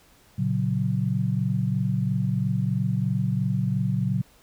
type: chord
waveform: sine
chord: F# major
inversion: first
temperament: equal with one note detuned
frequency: 116.54 / 139.56 / 185 Hz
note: A#2 / C#3 / F#3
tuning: 0 / +12 / 0 cents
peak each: -26 / -26 / -26 dBFS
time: 0.38-4.22 s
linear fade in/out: 10 ms
effects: pink hiss -57 dBFS RMS until 4.42 s